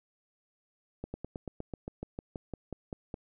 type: slowing click train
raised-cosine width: 2 ms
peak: -24 dBFS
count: 15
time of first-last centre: 1.04-3.142 s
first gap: 100 ms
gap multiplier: 1.06
effects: none